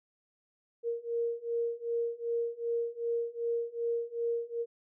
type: beating tone pair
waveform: sine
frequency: 466.2 / 468.8 Hz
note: A#4 / A#4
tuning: 0 / +10 cents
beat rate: 2.6 Hz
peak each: -34 / -33 dBFS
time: 0.83-4.66 s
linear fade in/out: 50 ms
effects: none